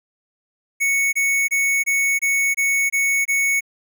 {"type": "tone bursts", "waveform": "square", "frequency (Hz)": 2217, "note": "C#7", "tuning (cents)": 0, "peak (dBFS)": -17, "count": 8, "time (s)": [0.8, 3.608], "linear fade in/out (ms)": 20, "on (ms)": 330, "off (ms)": 24, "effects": []}